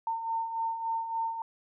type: beating tone pair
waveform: sine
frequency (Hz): 905 / 908.5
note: A5 / A#5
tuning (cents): +48 / -45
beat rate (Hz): 3.5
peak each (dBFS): -38 / -30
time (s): 0.07-1.42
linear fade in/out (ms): 2
effects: none

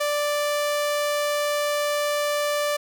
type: tone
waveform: sawtooth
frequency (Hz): 587.3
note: D5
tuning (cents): 0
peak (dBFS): -18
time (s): 0-2.77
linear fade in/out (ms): 10
effects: none

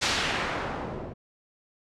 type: noise with low-pass filter sweep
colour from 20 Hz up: white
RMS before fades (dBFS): -30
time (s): 0.01-1.14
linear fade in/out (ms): 20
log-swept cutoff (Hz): 5600 to 350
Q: 0.77
effects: low-pass 9000 Hz 12 dB/octave

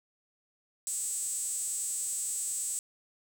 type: tone with high-pass filter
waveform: sawtooth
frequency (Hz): 289.6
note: D4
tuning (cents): -24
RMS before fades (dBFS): -34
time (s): 0.87-2.79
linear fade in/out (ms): 0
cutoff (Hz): 8000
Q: 9.8
effects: none

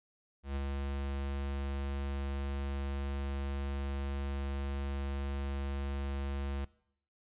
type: tone with ADSR envelope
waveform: square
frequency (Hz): 69.3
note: C#2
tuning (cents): 0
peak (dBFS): -33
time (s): 0.43-6.65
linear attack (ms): 130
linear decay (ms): 21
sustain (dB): -2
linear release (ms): 5
effects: noise-tail reverb RT60 0.7 s tail -21 dB re dry + resampled to 8000 Hz

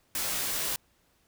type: noise with comb filter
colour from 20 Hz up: white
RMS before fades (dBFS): -31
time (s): 0.15-0.76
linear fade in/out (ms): 2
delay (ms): 16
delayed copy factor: -0.75
effects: pink hiss -68 dBFS RMS until 1.27 s

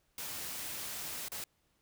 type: noise with dropouts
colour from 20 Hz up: white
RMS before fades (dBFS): -41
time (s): 0.18-1.44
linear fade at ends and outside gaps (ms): 2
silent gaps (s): 1.284-1.318
effects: pink hiss -75 dBFS RMS until 1.81 s

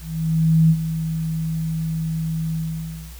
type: tone with ADSR envelope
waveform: sine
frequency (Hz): 161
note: E3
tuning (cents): -41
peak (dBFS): -10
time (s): 0-3.15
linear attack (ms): 700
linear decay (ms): 58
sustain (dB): -11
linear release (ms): 590
effects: added 60 Hz sine -36 dBFS peak until 3.19 s + white hiss -45 dBFS RMS until 3.19 s

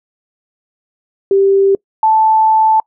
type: tone pair in turn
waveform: sine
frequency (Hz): 392 / 877.2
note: G4 / A5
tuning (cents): 0 / -6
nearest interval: octave + major second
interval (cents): 1394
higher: second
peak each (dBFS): -7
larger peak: neither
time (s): 1.31-1.75 / 2.03-2.8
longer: second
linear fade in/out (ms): 2
effects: noise-tail reverb RT60 0.1 s tail -25 dB re dry

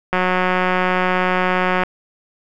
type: click train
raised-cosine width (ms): 0.5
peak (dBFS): -3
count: 313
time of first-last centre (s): 0.13-1.835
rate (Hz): 183
effects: none

